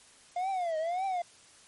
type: tone with vibrato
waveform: triangle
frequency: 698.5 Hz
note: F5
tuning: in tune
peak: -27 dBFS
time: 0.36-1.22 s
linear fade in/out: 5 ms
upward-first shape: triangle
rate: 1.8 Hz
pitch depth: 210 cents each way
effects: white hiss -57 dBFS RMS until 1.67 s + MP3 48 kbps